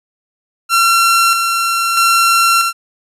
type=tone with tremolo; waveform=sawtooth; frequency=1362 Hz; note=F6; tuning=44 cents flat; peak=-5 dBFS; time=0.69-2.73 s; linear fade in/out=50 ms; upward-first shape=square; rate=0.78 Hz; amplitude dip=40%; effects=resampled to 32000 Hz

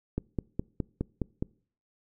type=click train; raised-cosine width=3 ms; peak=-16 dBFS; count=7; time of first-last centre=0.18-1.425 s; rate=4.82 Hz; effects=noise-tail reverb RT60 0.5 s tail -25 dB re dry

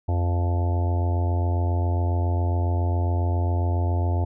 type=harmonic tone; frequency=87.31 Hz; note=F2; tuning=in tune; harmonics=1 / 3 / 4 / 5 / 6 / 7 / 8 / 9 / 10; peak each=-20 / -35 / -35 / -41 / -41 / -39 / -35 / -48 / -37 dBFS; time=0.08-4.25 s; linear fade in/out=10 ms; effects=none

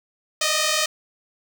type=tone pair together; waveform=5% pulse; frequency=607.9 / 629 Hz; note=D#5 / D#5; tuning=-40 / +19 cents; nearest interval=minor second; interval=59 cents; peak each=-11 dBFS; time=0.41-0.86 s; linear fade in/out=5 ms; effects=none

